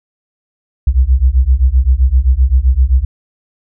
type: beating tone pair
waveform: sine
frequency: 60.6 / 68.3 Hz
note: B1 / C#2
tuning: -32 / -25 cents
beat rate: 7.7 Hz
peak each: -10 dBFS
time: 0.87-3.05 s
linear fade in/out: 5 ms
effects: none